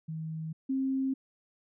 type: tone pair in turn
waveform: sine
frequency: 159.2 / 266.4 Hz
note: D#3 / C4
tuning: +40 / +31 cents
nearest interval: major sixth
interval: 891 cents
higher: second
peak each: -34 / -27 dBFS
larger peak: second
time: 0.08-0.53 / 0.69-1.14 s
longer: neither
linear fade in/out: 10 ms
effects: none